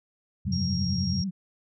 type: chord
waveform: sine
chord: F suspended second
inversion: none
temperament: equal with one note detuned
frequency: 87.31 / 98 / 133.48 Hz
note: F2 / G2 / C3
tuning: 0 / 0 / +35 cents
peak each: -32 dBFS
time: 0.45-1.22 s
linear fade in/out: 10 ms
type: tone with vibrato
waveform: sine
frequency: 185 Hz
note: F#3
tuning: in tune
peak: -27 dBFS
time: 0.46-1.31 s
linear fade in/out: 20 ms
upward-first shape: sine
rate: 9.1 Hz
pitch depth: 120 cents each way
type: tone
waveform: sine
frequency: 5580 Hz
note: F8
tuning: 2 cents flat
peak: -32 dBFS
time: 0.52-1.24 s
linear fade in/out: 5 ms
effects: none